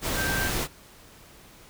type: tone in noise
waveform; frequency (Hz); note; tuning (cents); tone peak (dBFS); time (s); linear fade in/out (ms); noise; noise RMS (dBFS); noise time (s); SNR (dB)
sine; 1568; G6; 0; -28; 0.15-0.51; 50; pink; -28; 0.01-0.68; -3
effects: pink hiss -51 dBFS RMS until 1.69 s